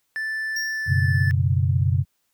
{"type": "tone with pitch glide", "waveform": "triangle", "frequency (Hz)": [1760, 1749.9], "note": ["A6", "A6"], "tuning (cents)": [0, -10], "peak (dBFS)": -23, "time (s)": [0.16, 1.31], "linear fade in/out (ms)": 0, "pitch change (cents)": -10, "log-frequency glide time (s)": [0.65, 0.94]}
{"type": "tone with exponential decay", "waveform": "square", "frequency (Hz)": 5588, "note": "F8", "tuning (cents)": 0, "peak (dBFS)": -26, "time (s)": [0.56, 1.07], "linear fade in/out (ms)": 5, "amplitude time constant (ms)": 110}
{"type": "chord", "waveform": "sine", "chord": "F# suspended fourth", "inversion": "none", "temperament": "equal with one note detuned", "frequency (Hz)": [92.5, 123.47, 140.12], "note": ["F#2", "B2", "C#3"], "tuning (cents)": [0, 0, 19], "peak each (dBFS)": [-20, -22, -23], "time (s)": [0.86, 2.05], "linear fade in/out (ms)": 50}
{"effects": ["white hiss -71 dBFS RMS until 2.33 s"]}